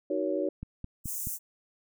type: chord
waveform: sine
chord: D# minor seventh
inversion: none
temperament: just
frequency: 311.1 / 373.4 / 466.7 / 560 Hz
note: D#4 / F#4 / A#4 / C#5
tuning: 0 / +16 / +2 / +18 cents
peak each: -32 / -32 / -36 / -31 dBFS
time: 0.1-0.49 s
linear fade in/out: 5 ms
type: click train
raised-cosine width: 5 ms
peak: -25 dBFS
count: 4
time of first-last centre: 0.63-1.271 s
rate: 4.68 Hz
type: high-pass noise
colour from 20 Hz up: white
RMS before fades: -35 dBFS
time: 1.04-1.39 s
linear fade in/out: 50 ms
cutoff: 6300 Hz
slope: 48 dB/octave
effects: none